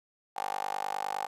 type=tone with high-pass filter; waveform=15% pulse; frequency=49.73 Hz; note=G1; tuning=26 cents sharp; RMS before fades=-34 dBFS; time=0.36-1.27 s; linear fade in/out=10 ms; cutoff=790 Hz; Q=6.1; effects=resampled to 32000 Hz